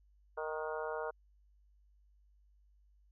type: harmonic tone with a mistuned harmonic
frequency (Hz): 155.56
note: D#3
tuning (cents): 0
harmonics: 3 / 4 / 5 / 6 / 7 / 8 / 9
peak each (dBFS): -40 / -42 / -47 / -45 / -48 / -49 / -46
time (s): 0.37-1.11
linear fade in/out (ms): 10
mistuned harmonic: 9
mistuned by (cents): +37
effects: added 50 Hz sine -64 dBFS peak until 3.11 s